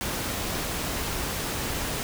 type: noise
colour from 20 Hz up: pink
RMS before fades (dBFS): -30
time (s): 0.01-2.03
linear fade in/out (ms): 0
effects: none